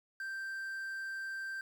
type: tone with quantisation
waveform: triangle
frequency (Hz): 1568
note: G6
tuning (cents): 0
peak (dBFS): -36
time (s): 0.2-1.61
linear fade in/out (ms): 2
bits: 10
effects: none